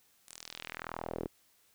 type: tone with band-pass filter sweep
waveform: sawtooth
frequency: 41 Hz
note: E1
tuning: 9 cents flat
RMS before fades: -43 dBFS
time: 0.27-1.28 s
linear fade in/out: 20 ms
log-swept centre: 9600 to 340 Hz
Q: 1.9
effects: white hiss -68 dBFS RMS until 1.74 s